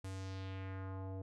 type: tone with low-pass filter sweep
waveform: square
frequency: 95.4 Hz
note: G2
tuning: 47 cents flat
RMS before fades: -44 dBFS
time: 0.04-1.22 s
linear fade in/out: 5 ms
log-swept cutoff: 10000 to 570 Hz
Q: 1.7
effects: none